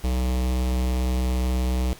square tone with notch filter, 63 Hz, B1, 35 cents sharp, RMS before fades -23 dBFS, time 0.04-1.93 s, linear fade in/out 0 ms, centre 1500 Hz, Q 1.5, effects pink hiss -46 dBFS RMS until 1.99 s + Opus 48 kbps

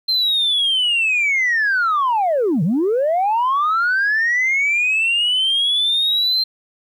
sine linear two-way sweep, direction down then up, 4155 to 142.6 to 4155 Hz, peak -13 dBFS, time 0.08-6.44 s, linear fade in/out 10 ms, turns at 2.63 s, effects tanh soft clip ceiling -12 dBFS + 9-bit

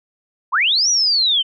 sine linear two-way sweep, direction up then down, 880 to 5920 to 3006 Hz, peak -13 dBFS, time 0.52-1.43 s, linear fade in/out 20 ms, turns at 0.89 s, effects none

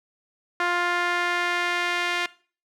sawtooth tone with band-pass filter sweep, 351.1 Hz, F4, 9 cents sharp, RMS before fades -25 dBFS, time 0.6-2.26 s, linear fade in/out 2 ms, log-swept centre 1500 to 2400 Hz, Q 1.5, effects noise-tail reverb RT60 0.4 s tail -19 dB re dry

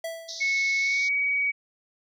square tone with exponential decay, 659.3 Hz, E5, in tune, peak -29 dBFS, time 0.04-0.64 s, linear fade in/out 5 ms, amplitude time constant 130 ms
white band-pass noise, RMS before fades -37 dBFS, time 0.28-1.09 s, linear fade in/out 10 ms, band 3600 to 6100 Hz, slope 96 dB/octave
sine tone with pitch glide, 2200 to 2261 Hz, C#7 to C#7, -14 to +34 cents, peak -22 dBFS, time 0.4-1.52 s, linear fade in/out 20 ms, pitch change +48 cents, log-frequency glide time 0.79-1.12 s
effects none

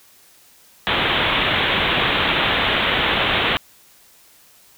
white low-pass noise, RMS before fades -19 dBFS, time 0.87-3.57 s, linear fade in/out 0 ms, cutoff 3700 Hz, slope 96 dB/octave, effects white hiss -51 dBFS RMS until 4.77 s

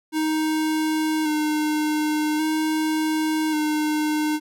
square tone with vibrato, 308.6 Hz, D#4, 14 cents flat, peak -21 dBFS, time 0.12-4.4 s, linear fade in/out 50 ms, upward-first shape square, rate 0.44 Hz, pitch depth 22 cents each way, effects none

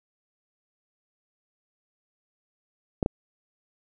clicks, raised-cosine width 2 ms, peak -10 dBFS, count 2, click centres 3.028 / 3.061 s, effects none

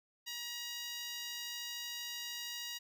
10% pulse tone with high-pass filter, 953 Hz, A#5, 38 cents sharp, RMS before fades -43 dBFS, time 0.26-2.79 s, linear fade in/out 20 ms, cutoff 2200 Hz, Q 0.77, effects none

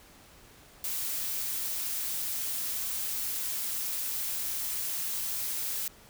blue noise, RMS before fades -33 dBFS, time 0.84-5.88 s, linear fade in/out 2 ms, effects pink hiss -55 dBFS RMS until 6.09 s

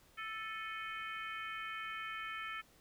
harmonic tone with a mistuned harmonic, 439.9 Hz, A4, in tune, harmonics 3 / 4 / 5 / 6 / 7, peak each -44 / -46 / -48 / -50 / -51 dBFS, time 0.17-2.62 s, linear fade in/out 20 ms, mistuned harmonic 6, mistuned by -96 cents, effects pink hiss -66 dBFS RMS until 2.8 s

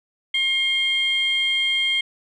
sine tone pair together, 2134 / 3197 Hz, C7 / G7, +34 / +33 cents, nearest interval perfect fifth, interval 699 cents, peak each -21 / -19 dBFS, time 0.34-2.01 s, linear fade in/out 5 ms, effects tanh soft clip ceiling -13 dBFS

